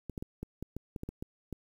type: clicks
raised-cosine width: 3 ms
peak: -25 dBFS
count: 11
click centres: 0.097 / 0.178 / 0.225 / 0.43 / 0.626 / 0.766 / 0.962 / 1.034 / 1.09 / 1.225 / 1.527 s
effects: 9-bit